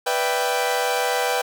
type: chord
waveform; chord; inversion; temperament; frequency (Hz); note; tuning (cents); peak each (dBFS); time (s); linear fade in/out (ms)
sawtooth; E minor seventh; second; equal; 493.9 / 587.3 / 659.3 / 784; B4 / D5 / E5 / G5; 0 / 0 / 0 / 0; -20 / -26 / -25 / -20; 0.06-1.42; 10
effects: none